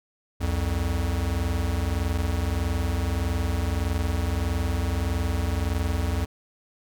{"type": "tone pair together", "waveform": "square", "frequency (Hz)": [64.58, 86.2], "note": ["C2", "F2"], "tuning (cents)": [-22, -22], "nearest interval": "perfect fourth", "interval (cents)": 500, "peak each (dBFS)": [-28, -26], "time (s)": [0.4, 6.26], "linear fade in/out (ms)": 20, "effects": []}